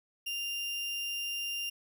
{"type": "tone", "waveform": "35% pulse", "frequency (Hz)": 2794, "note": "F7", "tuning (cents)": 0, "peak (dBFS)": -32, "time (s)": [0.26, 1.7], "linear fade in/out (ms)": 10, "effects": []}